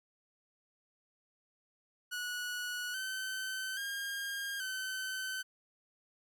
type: tone with pitch steps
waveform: sawtooth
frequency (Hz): 1466 / 1533 / 1615 / 1528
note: F#6 / G6 / G#6 / G6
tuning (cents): -16 / -39 / -49 / -45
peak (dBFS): -33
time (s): 2.11-5.43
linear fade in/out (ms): 20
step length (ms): 830
effects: none